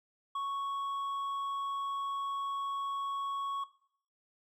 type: tone with hard clipping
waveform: sine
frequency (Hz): 1108.7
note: C#6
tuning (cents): 0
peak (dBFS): -34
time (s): 0.35-3.64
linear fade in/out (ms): 5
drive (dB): 4
effects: noise-tail reverb RT60 0.6 s tail -17 dB re dry